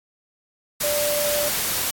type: tone in noise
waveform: sine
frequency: 587.3 Hz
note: D5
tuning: in tune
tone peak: -22 dBFS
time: 0.83-1.49 s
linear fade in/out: 10 ms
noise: white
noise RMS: -24 dBFS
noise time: 0.8-1.91 s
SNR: -1 dB
effects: AAC 64 kbps